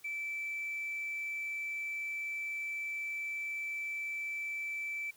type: tone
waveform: sine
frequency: 2322 Hz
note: D7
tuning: 20 cents flat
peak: -34 dBFS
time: 0.04-5.11 s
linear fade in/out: 10 ms
effects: tanh soft clip ceiling -32 dBFS + white hiss -62 dBFS RMS until 5.16 s